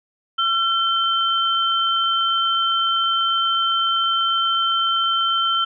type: tone pair together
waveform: sine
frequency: 1356 / 3103 Hz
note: E6 / G7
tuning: +49 / -18 cents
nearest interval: octave + major second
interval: 1433 cents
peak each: -19 / -20 dBFS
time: 0.38-5.65 s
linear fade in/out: 10 ms
effects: none